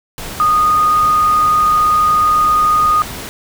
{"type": "tone in noise", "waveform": "sine", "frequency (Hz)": 1234, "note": "D#6", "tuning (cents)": -15, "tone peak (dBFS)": -9, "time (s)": [0.4, 3.02], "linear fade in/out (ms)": 0, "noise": "pink", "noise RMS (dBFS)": -27, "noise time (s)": [0.18, 3.29], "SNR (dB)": 15, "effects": []}